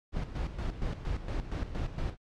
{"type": "noise with tremolo", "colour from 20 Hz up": "brown", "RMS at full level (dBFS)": -32, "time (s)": [0.12, 2.17], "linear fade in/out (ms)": 50, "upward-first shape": "square", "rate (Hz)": 4.3, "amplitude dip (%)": 65, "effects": ["low-pass 5000 Hz 12 dB/octave", "MP3 96 kbps"]}